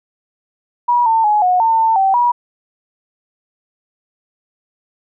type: tone with pitch steps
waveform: sine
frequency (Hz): 965 / 900 / 841 / 728 / 902 / 897 / 773 / 965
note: B5 / A5 / G#5 / F#5 / A5 / A5 / G5 / B5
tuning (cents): -40 / +39 / +22 / -28 / +43 / +33 / -24 / -40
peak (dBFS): -10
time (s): 0.88-2.32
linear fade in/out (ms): 10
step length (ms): 180
effects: none